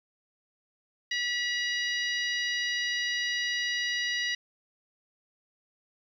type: harmonic tone with a mistuned harmonic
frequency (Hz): 960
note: B5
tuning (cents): -49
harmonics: 2 / 3 / 4 / 5 / 6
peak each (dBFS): -30 / -34 / -36 / -38 / -40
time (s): 1.11-4.35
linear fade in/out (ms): 5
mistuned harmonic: 2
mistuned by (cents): +24
effects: 10-bit